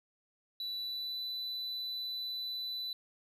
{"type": "tone with pitch glide", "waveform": "triangle", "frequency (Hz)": [3956, 3988], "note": ["B7", "B7"], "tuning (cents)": [2, 16], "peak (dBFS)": -35, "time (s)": [0.6, 2.93], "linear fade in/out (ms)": 2, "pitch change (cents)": 14, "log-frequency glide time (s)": [0.77, 1.2], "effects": []}